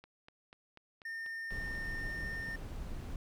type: click train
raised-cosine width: 0.3 ms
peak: -37 dBFS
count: 8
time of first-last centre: 0.04-1.751 s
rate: 4.09 Hz
type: tone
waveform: triangle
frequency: 1817 Hz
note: A#6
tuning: 45 cents flat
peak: -37 dBFS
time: 1.05-2.56 s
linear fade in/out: 5 ms
type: noise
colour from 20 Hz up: brown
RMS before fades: -42 dBFS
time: 1.51-3.16 s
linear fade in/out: 2 ms
effects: none